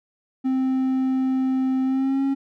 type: tone with pitch glide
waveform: triangle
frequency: 261.6 to 272.9 Hz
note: C4 to C#4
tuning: 0 to -27 cents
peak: -17 dBFS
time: 0.44-2.35 s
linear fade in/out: 20 ms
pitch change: +73 cents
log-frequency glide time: 1.84-2.24 s
effects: none